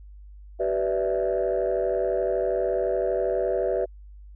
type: chord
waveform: sine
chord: E minor seventh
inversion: first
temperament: equal with one note detuned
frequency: 382.8 / 493.9 / 587.3 / 659.3 Hz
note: G4 / B4 / D5 / E5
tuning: -41 / 0 / 0 / 0 cents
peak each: -26 / -26 / -27 / -27 dBFS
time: 0.59-3.86 s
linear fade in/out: 20 ms
effects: tanh soft clip ceiling -16 dBFS + added 50 Hz sine -42 dBFS peak until 4.35 s

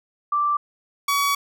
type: tone pair in turn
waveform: sine / sawtooth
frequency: 1173 / 1131.6 Hz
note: D6 / C#6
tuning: -2 / +35 cents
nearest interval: minor second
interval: 63 cents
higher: first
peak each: -18 / -15 dBFS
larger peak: second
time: 0.32-0.57 / 1.08-1.35 s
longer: second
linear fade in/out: 5 ms
effects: none

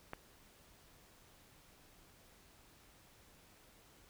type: click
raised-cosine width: 0.5 ms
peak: -27 dBFS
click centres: 0.134 s
effects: pink hiss -64 dBFS RMS until 4.09 s

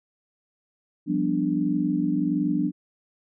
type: chord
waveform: sine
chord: G dominant seventh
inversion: third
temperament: equal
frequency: 174.61 / 196 / 246.9 / 293.7 Hz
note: F3 / G3 / B3 / D4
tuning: 0 / 0 / 0 / 0 cents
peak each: -28 / -29 / -28 / -24 dBFS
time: 1.06-2.72 s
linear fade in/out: 50 ms
effects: none

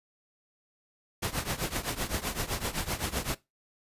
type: noise with tremolo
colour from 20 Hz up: pink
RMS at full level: -29 dBFS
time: 1.22-3.35 s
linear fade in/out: 10 ms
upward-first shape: triangle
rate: 7.8 Hz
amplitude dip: 90%
effects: noise-tail reverb RT60 0.2 s tail -19 dB re dry + resampled to 32000 Hz

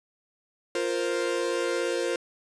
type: chord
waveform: 45% pulse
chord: F suspended fourth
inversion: none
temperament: equal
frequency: 349.2 / 466.2 / 523.3 Hz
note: F4 / Bb4 / C5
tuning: 0 / 0 / 0 cents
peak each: -30 dBFS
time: 0.75-2.16 s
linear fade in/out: 2 ms
effects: resampled to 22050 Hz

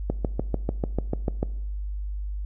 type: click train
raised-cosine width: 2 ms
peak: -11 dBFS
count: 10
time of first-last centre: 0.1-1.429 s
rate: 6.77 Hz
effects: noise-tail reverb RT60 0.9 s tail -20 dB re dry + added 50 Hz sine -28 dBFS peak until 2.45 s

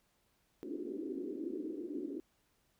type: band-pass noise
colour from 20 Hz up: white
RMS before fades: -41 dBFS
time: 0.63-2.2 s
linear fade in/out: 0 ms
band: 260 to 380 Hz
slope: 48 dB/octave
effects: pink hiss -75 dBFS RMS until 2.79 s

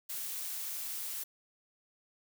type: noise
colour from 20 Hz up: blue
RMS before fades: -39 dBFS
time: 0.09-1.24 s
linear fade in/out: 10 ms
effects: none

